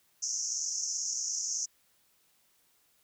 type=band-pass noise; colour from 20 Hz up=white; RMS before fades=-34 dBFS; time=0.22-1.66 s; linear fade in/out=10 ms; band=5500 to 6800 Hz; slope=96 dB/octave; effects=white hiss -69 dBFS RMS until 3.03 s